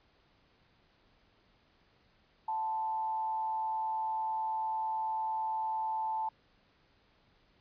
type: tone with frequency modulation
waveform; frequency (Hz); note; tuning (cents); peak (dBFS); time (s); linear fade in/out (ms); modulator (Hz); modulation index
sine; 880; A5; 0; -31; 2.48-6.29; 5; 149; 0.32
effects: pink hiss -68 dBFS RMS until 7.6 s + resampled to 11025 Hz